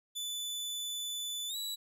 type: tone with pitch glide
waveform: sawtooth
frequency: 3490 to 3917 Hz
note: A7 to B7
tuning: -15 to -15 cents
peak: -33 dBFS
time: 0.15-1.76 s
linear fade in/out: 20 ms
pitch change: +200 cents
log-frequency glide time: 1.48-1.56 s
effects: none

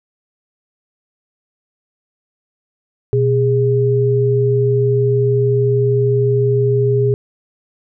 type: tone pair together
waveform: sine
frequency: 123.17 / 410 Hz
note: B2 / G#4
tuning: -4 / -22 cents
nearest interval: octave + major sixth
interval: 2082 cents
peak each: -14 dBFS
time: 3.13-7.14 s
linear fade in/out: 0 ms
effects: none

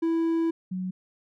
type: tone pair in turn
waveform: triangle / sine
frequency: 329.6 / 184.98 Hz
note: E4 / F#3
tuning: 0 / 0 cents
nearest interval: minor seventh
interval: 1000 cents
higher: first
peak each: -20 / -28 dBFS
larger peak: first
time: 0.02-0.51 / 0.71-0.91 s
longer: first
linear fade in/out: 10 ms
effects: none

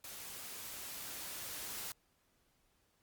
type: noise with level ramp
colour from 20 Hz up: white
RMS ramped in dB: -48 to -43 dBFS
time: 0.04-1.92 s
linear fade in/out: 2 ms
effects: pink hiss -75 dBFS RMS until 3.02 s + Opus 48 kbps

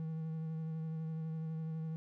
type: tone with vibrato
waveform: triangle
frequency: 160 Hz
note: D#3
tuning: 49 cents sharp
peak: -35 dBFS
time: 0-1.96 s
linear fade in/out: 0 ms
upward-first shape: sine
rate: 12 Hz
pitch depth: 18 cents each way
effects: none

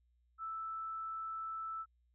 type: tone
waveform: sine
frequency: 1318.5 Hz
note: E6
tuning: in tune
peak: -39 dBFS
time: 0.38-1.86 s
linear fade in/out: 50 ms
effects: added 60 Hz sine -70 dBFS peak until 2.14 s

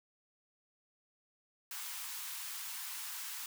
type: high-pass noise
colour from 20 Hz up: white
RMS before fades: -43 dBFS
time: 1.71-3.46 s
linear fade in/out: 2 ms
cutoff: 850 Hz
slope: 48 dB/octave
effects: none

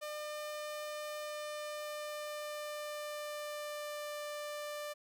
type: tone with pitch glide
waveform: sawtooth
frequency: 601 to 592.7 Hz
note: D5 to D5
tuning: +40 to +16 cents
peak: -36 dBFS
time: 0.01-4.94 s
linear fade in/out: 20 ms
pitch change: -24 cents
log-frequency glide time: 1.13-4.24 s
effects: 13-bit

